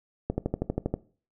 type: click train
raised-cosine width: 2 ms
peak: -13 dBFS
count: 9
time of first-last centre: 0.3-0.94 s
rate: 12.5 Hz
effects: noise-tail reverb RT60 0.4 s tail -19 dB re dry